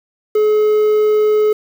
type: tone with quantisation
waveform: triangle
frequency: 425.9 Hz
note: G#4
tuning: 44 cents sharp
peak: -8 dBFS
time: 0.35-1.53 s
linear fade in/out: 5 ms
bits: 6
effects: none